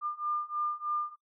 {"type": "beating tone pair", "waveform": "sine", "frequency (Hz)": [1200, 1203.2], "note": ["D6", "D6"], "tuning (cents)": [37, 42], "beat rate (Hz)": 3.2, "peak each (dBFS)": [-34, -33], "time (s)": [0.01, 1.16], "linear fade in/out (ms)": 50, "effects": ["noise-tail reverb RT60 0.1 s tail -24 dB re dry"]}